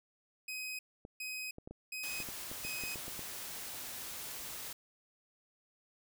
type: tone bursts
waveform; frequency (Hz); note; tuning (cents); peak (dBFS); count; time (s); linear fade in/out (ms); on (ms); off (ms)
sawtooth; 2520; D#7; +21; -36; 4; 0.48-2.95; 5; 310; 410
type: clicks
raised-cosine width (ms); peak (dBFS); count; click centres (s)
2; -33; 12; 1.051 / 1.584 / 1.675 / 1.71 / 2.203 / 2.288 / 2.515 / 2.65 / 2.837 / 2.958 / 3.081 / 3.193
type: noise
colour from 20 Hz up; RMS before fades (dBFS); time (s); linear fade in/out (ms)
white; -44; 2.03-4.73; 5
effects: none